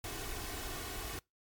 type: noise with comb filter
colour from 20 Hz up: pink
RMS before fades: -41 dBFS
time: 0.04-1.19 s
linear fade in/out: 2 ms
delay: 2.7 ms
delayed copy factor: +0.6
effects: noise-tail reverb RT60 0.2 s tail -25 dB re dry + MP3 96 kbps